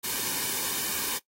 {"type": "noise with comb filter", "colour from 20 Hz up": "white", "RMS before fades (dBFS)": -30, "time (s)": [0.03, 1.19], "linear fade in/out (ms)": 20, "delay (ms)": 1.5, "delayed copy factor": -0.6, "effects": ["noise-tail reverb RT60 0.1 s tail -20 dB re dry", "AAC 48 kbps"]}